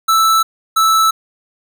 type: tone pair in turn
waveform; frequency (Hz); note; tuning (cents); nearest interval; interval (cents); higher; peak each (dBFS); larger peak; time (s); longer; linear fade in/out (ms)
square; 1318.5 / 1313.6; E6 / E6; 0 / -6; unison; 6; first; -10; neither; 0.08-0.43 / 0.76-1.11; neither; 10
effects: none